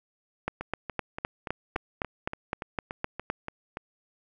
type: two click trains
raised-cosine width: 0.5 ms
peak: -19 / -13 dBFS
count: 12 / 12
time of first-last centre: 0.61-3.771 / 0.48-3.301 s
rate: 3.48 / 3.9 Hz
effects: none